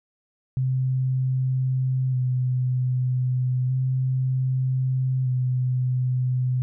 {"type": "tone with vibrato", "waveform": "sine", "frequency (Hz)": 128.4, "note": "C3", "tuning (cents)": -32, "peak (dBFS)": -20, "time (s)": [0.57, 6.62], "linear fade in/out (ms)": 0, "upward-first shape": "square", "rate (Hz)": 0.32, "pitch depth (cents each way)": 20, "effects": []}